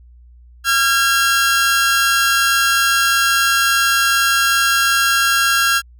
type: tone pair together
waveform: sawtooth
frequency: 1371.4 / 1629 Hz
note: F6 / G#6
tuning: -32 / -34 cents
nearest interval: minor third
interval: 298 cents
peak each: -12 dBFS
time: 0.64-5.82 s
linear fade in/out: 50 ms
effects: added 60 Hz sine -41 dBFS peak until 5.99 s